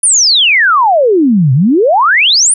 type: exponential two-way sweep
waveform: sine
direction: down then up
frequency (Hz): 10000 to 123.47 to 10000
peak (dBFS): -5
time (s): 0.03-2.54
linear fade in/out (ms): 5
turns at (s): 1.53
effects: none